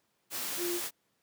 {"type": "tone in noise", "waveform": "sine", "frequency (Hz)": 349.2, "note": "F4", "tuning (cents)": 0, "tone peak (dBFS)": -32, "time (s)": [0.57, 0.81], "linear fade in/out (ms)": 50, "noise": "white", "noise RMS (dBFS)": -36, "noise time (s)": [0.3, 0.91], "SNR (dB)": 1, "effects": ["pink hiss -75 dBFS RMS until 1.22 s", "high-pass 150 Hz 12 dB/octave"]}